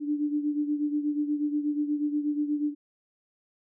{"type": "beating tone pair", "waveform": "sine", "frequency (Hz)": [294, 302.3], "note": ["D4", "D#4"], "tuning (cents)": [2, -50], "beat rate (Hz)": 8.3, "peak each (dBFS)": [-26, -32], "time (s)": [0, 2.75], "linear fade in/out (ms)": 50, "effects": []}